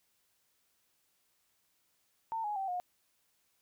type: tone with pitch steps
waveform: sine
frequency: 900 / 834.9 / 774.5 / 718.5 Hz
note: A5 / G#5 / G5 / F5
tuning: +39 / +9 / -21 / +49 cents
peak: -33 dBFS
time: 2.32-2.8 s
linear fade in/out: 0 ms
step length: 120 ms
effects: white hiss -75 dBFS RMS until 3.61 s